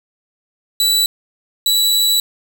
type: tone pair in turn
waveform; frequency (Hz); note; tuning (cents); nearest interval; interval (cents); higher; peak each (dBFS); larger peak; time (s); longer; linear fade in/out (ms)
sawtooth; 3951 / 3936; B7 / B7; 0 / -7; unison; 7; first; -9; neither; 0.8-1.06 / 1.66-2.2; second; 2
effects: none